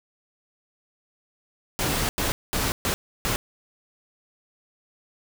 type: noise bursts at uneven times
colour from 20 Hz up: pink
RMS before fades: -25 dBFS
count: 5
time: 1.79-2.09 / 2.18-2.32 / 2.53-2.72 / 2.85-2.94 / 3.25-3.36 s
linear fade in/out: 0 ms
effects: none